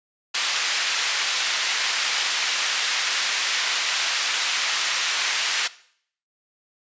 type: band-pass noise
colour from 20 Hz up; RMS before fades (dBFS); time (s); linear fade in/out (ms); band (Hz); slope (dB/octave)
pink; -24; 0.34-5.68; 10; 1800 to 6300; 12
effects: noise-tail reverb RT60 0.6 s tail -18 dB re dry + resampled to 16000 Hz